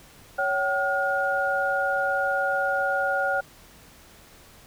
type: tone cluster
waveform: sine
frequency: 558 / 765 / 1429 Hz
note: C#5 / G5 / F6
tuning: +11 / -42 / +39 cents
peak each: -27 / -27 / -25 dBFS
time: 0.38-3.41 s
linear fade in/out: 10 ms
effects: pink hiss -51 dBFS RMS until 4.66 s